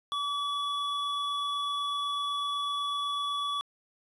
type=tone pair together; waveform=triangle; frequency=1147 / 3413 Hz; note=D6 / G#7; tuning=-41 / +47 cents; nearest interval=octave + perfect fifth; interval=1888 cents; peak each=-29 / -32 dBFS; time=0.12-3.61 s; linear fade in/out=0 ms; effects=resampled to 32000 Hz + 11-bit